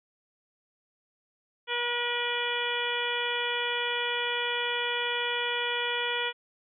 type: harmonic tone with a mistuned harmonic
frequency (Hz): 480.7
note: B4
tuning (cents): -47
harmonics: 1 / 2 / 3 / 4 / 5 / 6 / 7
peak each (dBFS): -35 / -35 / -35 / -35 / -35 / -35 / -35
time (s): 1.67-6.33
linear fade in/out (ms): 50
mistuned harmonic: 6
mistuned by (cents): +43
effects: none